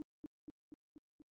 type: tone with echo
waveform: sine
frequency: 303.8 Hz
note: D#4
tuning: 41 cents flat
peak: -40 dBFS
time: 0-0.02 s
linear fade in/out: 0 ms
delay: 240 ms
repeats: 5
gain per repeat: -3 dB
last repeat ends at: 1.22 s
effects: Opus 32 kbps